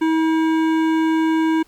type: tone with hard clipping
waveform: sine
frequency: 320.6 Hz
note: E4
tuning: 48 cents flat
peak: -17 dBFS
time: 0.01-1.63 s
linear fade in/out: 10 ms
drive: 14 dB
effects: pink hiss -56 dBFS RMS until 1.67 s + Opus 48 kbps